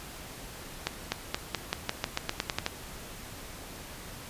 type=accelerating click train; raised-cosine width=0.2 ms; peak=-10 dBFS; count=13; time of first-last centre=0.87-2.664 s; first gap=250 ms; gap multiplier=0.9; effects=pink hiss -44 dBFS RMS until 4.29 s + resampled to 32000 Hz